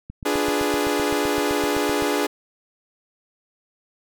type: click train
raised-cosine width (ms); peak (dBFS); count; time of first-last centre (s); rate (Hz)
5; -22; 16; 0.1-2.023; 7.8
type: chord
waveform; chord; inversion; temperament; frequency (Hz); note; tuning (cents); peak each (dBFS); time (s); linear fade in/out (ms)
sawtooth; D diminished seventh; none; equal; 293.7 / 349.2 / 415.3 / 493.9; D4 / F4 / Ab4 / Cb5; 0 / 0 / 0 / 0; -20 / -25 / -20 / -25; 0.25-2.27; 10
effects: none